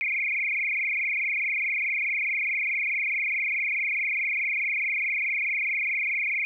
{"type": "tone with frequency modulation", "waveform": "sine", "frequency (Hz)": 2272, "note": "C#7", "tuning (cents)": 42, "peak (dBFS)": -24, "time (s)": [0.01, 6.45], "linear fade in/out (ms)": 0, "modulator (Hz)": 24.7, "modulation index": 7.7, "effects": []}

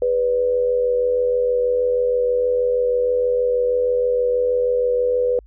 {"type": "tone with amplitude modulation", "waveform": "sine", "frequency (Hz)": 493.9, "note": "B4", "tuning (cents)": 0, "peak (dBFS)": -13, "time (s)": [0.02, 5.39], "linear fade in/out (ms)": 2, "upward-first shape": "sine", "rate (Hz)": 86.3, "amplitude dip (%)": 55, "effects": ["added 52 Hz sine -43 dBFS peak until 5.46 s"]}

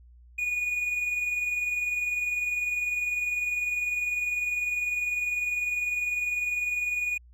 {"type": "tone pair together", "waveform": "triangle", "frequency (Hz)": [2436, 2456], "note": ["D#7", "D#7"], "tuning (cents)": [-37, -23], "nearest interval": "unison", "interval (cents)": 14, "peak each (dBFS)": [-35, -25], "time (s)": [0.38, 7.18], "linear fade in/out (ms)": 10, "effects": ["added 60 Hz sine -50 dBFS peak until 7.33 s"]}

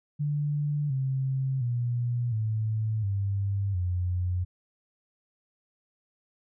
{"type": "tone with pitch steps", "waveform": "sine", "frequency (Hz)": [146.83, 133.1, 120.65, 109.36, 99.14, 89.86], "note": ["D3", "C3", "B2", "A2", "G2", "F2"], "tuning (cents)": [0, 30, -40, -10, 20, 50], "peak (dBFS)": -25, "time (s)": [0.19, 4.45], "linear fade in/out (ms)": 20, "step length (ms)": 710, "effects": []}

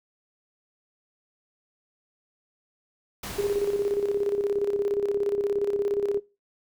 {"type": "noise with exponential decay", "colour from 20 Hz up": "pink", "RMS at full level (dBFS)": -34, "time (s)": [3.23, 4.98], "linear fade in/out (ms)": 5, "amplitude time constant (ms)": 380}
{"type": "tone with tremolo", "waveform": "sine", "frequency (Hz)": 405.5, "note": "G#4", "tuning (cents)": -41, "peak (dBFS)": -21, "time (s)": [3.38, 6.2], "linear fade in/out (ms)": 10, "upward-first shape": "square", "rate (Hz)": 17, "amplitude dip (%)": 60}
{"effects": ["noise-tail reverb RT60 0.3 s tail -22 dB re dry"]}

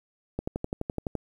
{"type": "click train", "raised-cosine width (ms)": 2, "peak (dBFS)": -16, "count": 10, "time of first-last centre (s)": [0.39, 1.153], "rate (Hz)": 11.8, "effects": ["9-bit"]}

